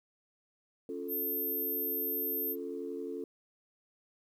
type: chord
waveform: sine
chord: Db augmented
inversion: none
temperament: equal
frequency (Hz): 277.2 / 349.2 / 440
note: Db4 / F4 / A4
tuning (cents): 0 / 0 / 0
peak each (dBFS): -41 / -41 / -39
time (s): 0.89-3.24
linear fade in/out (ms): 2
type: tone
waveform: sine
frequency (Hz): 13290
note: G#9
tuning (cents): 0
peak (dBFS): -31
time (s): 1.08-2.56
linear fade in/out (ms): 50
effects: tanh soft clip ceiling -26 dBFS + 11-bit